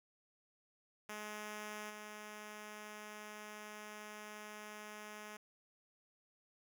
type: tone with level steps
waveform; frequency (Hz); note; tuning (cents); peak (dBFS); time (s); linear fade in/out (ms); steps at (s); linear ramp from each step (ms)
5% pulse; 211.3; G#3; +30; -33 / -37; 1.09-5.37; 5; 1.89; 20
effects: none